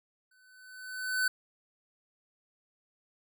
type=tone with exponential growth; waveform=square; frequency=1510 Hz; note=F#6; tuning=35 cents sharp; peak=-25 dBFS; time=0.31-1.28 s; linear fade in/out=5 ms; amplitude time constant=210 ms; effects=none